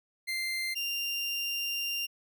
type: tone pair in turn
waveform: 30% pulse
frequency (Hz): 2088 / 2787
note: C7 / F7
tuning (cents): -4 / -4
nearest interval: perfect fourth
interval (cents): 500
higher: second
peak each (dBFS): -28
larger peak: neither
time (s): 0.27-0.75 / 0.75-2.07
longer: second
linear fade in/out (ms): 20
effects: none